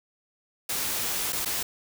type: noise with dropouts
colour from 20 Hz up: white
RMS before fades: -29 dBFS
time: 0.69-1.63 s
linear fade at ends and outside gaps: 5 ms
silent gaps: 1.324-1.328 / 1.449-1.457 s
effects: none